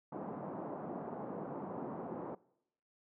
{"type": "band-pass noise", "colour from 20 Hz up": "pink", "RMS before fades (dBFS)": -43, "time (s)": [0.12, 2.35], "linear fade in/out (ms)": 5, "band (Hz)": [170, 960], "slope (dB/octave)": 24, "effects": ["noise-tail reverb RT60 0.8 s tail -23 dB re dry"]}